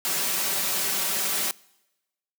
white noise with comb filter, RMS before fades -26 dBFS, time 0.05-1.51 s, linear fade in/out 0 ms, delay 5.2 ms, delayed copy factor +0.6, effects noise-tail reverb RT60 1.0 s tail -24 dB re dry + high-pass 150 Hz 12 dB/octave

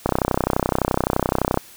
click train, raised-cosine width 1 ms, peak -3 dBFS, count 49, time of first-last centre 0.06-1.574 s, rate 31.7 Hz, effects white hiss -45 dBFS RMS until 1.76 s

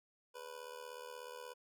25% pulse tone with amplitude modulation, 493.9 Hz, B4, in tune, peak -40 dBFS, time 0.34-1.54 s, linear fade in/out 20 ms, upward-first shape sine, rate 76.6 Hz, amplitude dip 80%, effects none

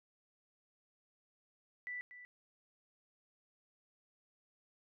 sine tone with echo, 1975.5 Hz, B6, in tune, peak -40 dBFS, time 1.87-2.01 s, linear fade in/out 0 ms, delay 240 ms, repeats 1, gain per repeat -11 dB, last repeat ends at 2.25 s, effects none

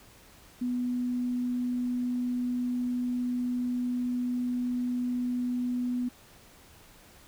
sine tone, 246.8 Hz, B3, 1 cent flat, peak -27 dBFS, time 0.61-6.09 s, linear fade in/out 10 ms, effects pink hiss -55 dBFS RMS until 7.27 s

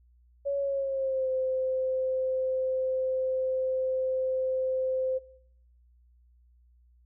sine tone with pitch glide, 560 to 519.5 Hz, C#5 to C5, +18 to -12 cents, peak -26 dBFS, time 0.45-5.19 s, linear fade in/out 20 ms, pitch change -130 cents, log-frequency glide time 0.57-1.29 s, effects noise-tail reverb RT60 0.7 s tail -19 dB re dry + added 60 Hz sine -58 dBFS peak until 7.05 s

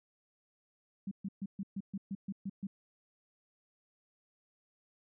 sine tone bursts, 196 Hz, G3, in tune, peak -35 dBFS, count 10, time 1.07-2.67 s, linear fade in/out 5 ms, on 43 ms, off 130 ms, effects none

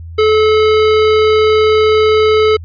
square tone, 432.2 Hz, A4, 31 cents flat, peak -8 dBFS, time 0.18-2.57 s, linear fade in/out 10 ms, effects added 83 Hz sine -26 dBFS peak until 2.64 s + resampled to 11025 Hz

